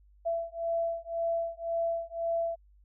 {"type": "beating tone pair", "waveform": "sine", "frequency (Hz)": [669, 670.9], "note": ["E5", "E5"], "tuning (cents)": [25, 30], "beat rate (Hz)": 1.9, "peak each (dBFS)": [-32, -32], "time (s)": [0.25, 2.56], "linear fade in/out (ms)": 20, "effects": ["added 50 Hz sine -57 dBFS peak until 2.84 s"]}